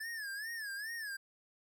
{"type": "tone with vibrato", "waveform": "square", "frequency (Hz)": 1721, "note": "A6", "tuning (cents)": -39, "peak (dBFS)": -40, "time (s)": [0, 1.17], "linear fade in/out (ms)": 10, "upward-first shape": "sine", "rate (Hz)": 2.4, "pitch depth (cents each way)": 140, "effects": []}